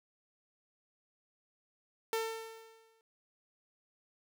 sawtooth tone with exponential decay, 448.9 Hz, A4, 35 cents sharp, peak -26 dBFS, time 2.13-3.01 s, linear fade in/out 1 ms, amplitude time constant 190 ms, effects none

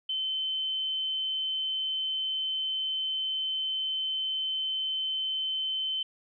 sine tone, 3071 Hz, G7, 36 cents flat, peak -28 dBFS, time 0.09-6.03 s, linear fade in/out 5 ms, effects none

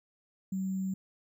sine tone with sample-and-hold, 190 Hz, F#3, 46 cents sharp, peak -30 dBFS, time 0.52-0.94 s, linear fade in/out 5 ms, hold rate 7350 Hz, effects none

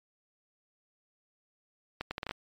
accelerating click train, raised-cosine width 0.3 ms, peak -18 dBFS, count 7, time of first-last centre 2.01-2.311 s, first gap 100 ms, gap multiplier 0.71, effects MP3 96 kbps

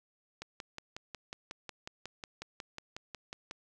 click train, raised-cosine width 0.2 ms, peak -24 dBFS, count 18, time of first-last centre 0.42-3.511 s, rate 5.5 Hz, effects none

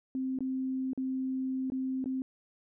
sine tone with dropouts, 261.6 Hz, C4, in tune, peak -30 dBFS, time 0.15-2.22 s, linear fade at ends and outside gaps 1 ms, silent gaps 0.388-0.406 / 0.933-0.976 / 1.701-1.72 / 2.042-2.058 s, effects none

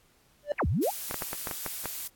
triangle tone with exponential growth, 586 Hz, D5, 4 cents flat, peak -19 dBFS, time 0.43-0.52 s, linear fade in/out 2 ms, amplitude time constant 18 ms
sine exponential two-way sweep, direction down then up, 3022 to 66.3 to 925 Hz, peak -24 dBFS, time 0.58-0.91 s, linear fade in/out 20 ms, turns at 0.67 s
blue noise, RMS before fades -36 dBFS, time 0.82-2.08 s, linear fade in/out 10 ms
clicks, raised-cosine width 0.5 ms, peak -18 dBFS, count 8, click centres 1.111 / 1.143 / 1.222 / 1.331 / 1.472 / 1.512 / 1.663 / 1.857 s
effects pink hiss -64 dBFS RMS until 2.15 s + AAC 64 kbps

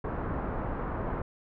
pink low-pass noise, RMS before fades -33 dBFS, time 0.04-1.22 s, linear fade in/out 5 ms, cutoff 1400 Hz, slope 24 dB/octave, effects none

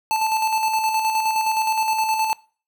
square tone with tremolo, 878 Hz, A5, 4 cents flat, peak -18 dBFS, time 0.11-2.33 s, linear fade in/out 0 ms, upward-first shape square, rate 9.6 Hz, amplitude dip 40%, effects noise-tail reverb RT60 0.4 s tail -23 dB re dry

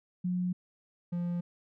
sine / triangle tone pair in turn, 180.2 / 174.26 Hz, F#3 / F3, -45 / -4 cents, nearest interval minor second, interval 59 cents, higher first, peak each -28 dBFS, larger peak neither, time 0.24-0.53 / 1.12-1.41 s, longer neither, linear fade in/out 10 ms, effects none

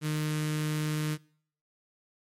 sawtooth tone with notch filter, 153 Hz, D#3, 29 cents flat, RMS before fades -30 dBFS, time 0.01-1.18 s, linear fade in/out 50 ms, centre 720 Hz, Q 0.81, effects noise-tail reverb RT60 0.6 s tail -24 dB re dry + MP3 64 kbps

